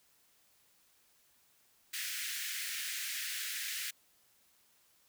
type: high-pass noise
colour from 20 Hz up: pink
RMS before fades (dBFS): -39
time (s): 1.93-3.91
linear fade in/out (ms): 10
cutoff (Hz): 1600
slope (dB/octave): 48
effects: white hiss -69 dBFS RMS until 5.08 s